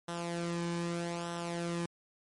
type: tone with flanger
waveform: sawtooth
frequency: 171.1 Hz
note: F3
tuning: 35 cents flat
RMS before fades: -36 dBFS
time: 0.08-1.86 s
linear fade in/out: 5 ms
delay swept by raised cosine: 0.43 to 1.53 ms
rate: 0.81 Hz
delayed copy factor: -0.6
effects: MP3 48 kbps